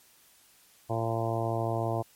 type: harmonic tone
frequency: 114 Hz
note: A#2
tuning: 38 cents flat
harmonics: 1 / 2 / 3 / 4 / 5 / 6 / 7 / 8 / 9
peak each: -31 / -41 / -35 / -38 / -36 / -33 / -39 / -40 / -42 dBFS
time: 0.89-2.03 s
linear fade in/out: 20 ms
effects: white hiss -60 dBFS RMS until 2.15 s + MP3 64 kbps